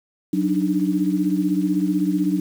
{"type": "tone cluster", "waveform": "sine", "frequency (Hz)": [184.3, 291.8, 307.7], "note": ["F#3", "D4", "D#4"], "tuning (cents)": [-7, -11, -19], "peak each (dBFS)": -22, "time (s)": [0.33, 2.4], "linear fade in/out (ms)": 5, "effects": ["7-bit"]}